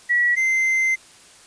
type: tone pair in turn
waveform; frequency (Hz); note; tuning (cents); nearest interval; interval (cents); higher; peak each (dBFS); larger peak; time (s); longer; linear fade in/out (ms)
sine / triangle; 1933 / 2076; B6 / C7; -38 / -14; minor second; 124; second; -15; neither; 0.09-0.36 / 0.36-0.96; second; 20
effects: white hiss -48 dBFS RMS until 1.46 s + resampled to 22050 Hz